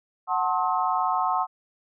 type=chord; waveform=sine; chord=F# diminished seventh; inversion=none; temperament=just; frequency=740 / 888 / 1065.6 / 1278.7 Hz; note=F#5 / A5 / C6 / Eb6; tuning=0 / +16 / +31 / +47 cents; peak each=-26 / -28 / -26 / -29 dBFS; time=0.27-1.47 s; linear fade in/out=50 ms; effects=none